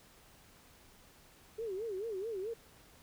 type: tone with vibrato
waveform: sine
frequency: 415.2 Hz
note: G#4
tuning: in tune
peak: -36 dBFS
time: 1.58-2.54 s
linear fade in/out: 10 ms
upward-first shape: sine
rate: 4.6 Hz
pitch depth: 200 cents each way
effects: pink hiss -61 dBFS RMS until 3.02 s